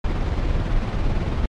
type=noise with tremolo; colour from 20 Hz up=brown; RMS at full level=-20 dBFS; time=0.04-1.46 s; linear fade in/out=5 ms; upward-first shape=square; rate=18 Hz; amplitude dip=25%; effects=low-pass 4000 Hz 12 dB/octave + MP3 64 kbps